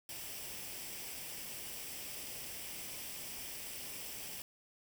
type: noise with comb filter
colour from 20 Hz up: white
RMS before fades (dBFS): -45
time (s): 0.09-4.42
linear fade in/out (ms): 2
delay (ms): 0.37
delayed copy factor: +0.5
effects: none